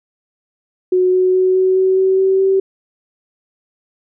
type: tone with pitch steps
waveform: sine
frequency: 366.9 / 369.5 / 372 / 374.6 / 377.2 / 379.8 / 382.5 / 385.1 Hz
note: F#4 / F#4 / F#4 / F#4 / F#4 / F#4 / G4 / G4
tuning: -15 / -2 / +9 / +21 / +33 / +45 / -42 / -31 cents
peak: -10 dBFS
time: 0.92-2.6 s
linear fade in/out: 5 ms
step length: 210 ms
effects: none